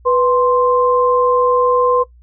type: tone pair together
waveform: sine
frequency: 493.9 / 1046.5 Hz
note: B4 / C6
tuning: 0 / 0 cents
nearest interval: octave + minor second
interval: 1300 cents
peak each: -12 / -15 dBFS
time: 0.05-2.04 s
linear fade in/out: 20 ms
effects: noise-tail reverb RT60 0.1 s tail -17 dB re dry + added 60 Hz sine -42 dBFS peak until 2.22 s